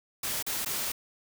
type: noise with dropouts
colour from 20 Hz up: white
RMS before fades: -32 dBFS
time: 0.23-0.92 s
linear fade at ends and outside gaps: 5 ms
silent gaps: 0.426-0.465 / 0.648-0.659 s
effects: none